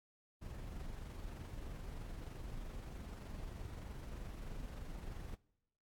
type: noise with amplitude modulation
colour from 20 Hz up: brown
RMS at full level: -45 dBFS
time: 0.41-5.36 s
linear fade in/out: 20 ms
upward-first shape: sine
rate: 23.2 Hz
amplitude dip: 35%
effects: noise-tail reverb RT60 0.9 s tail -23 dB re dry + AAC 64 kbps